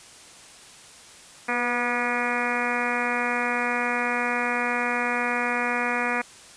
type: harmonic tone with a mistuned harmonic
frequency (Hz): 242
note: B3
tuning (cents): -35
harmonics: 1 / 2 / 3 / 4 / 5 / 6 / 7 / 8 / 9 / 10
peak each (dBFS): -32 / -32 / -32 / -32 / -32 / -32 / -32 / -32 / -32 / -32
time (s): 1.48-6.22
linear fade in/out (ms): 10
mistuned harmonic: 2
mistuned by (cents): +25
effects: white hiss -47 dBFS RMS until 6.56 s + resampled to 22050 Hz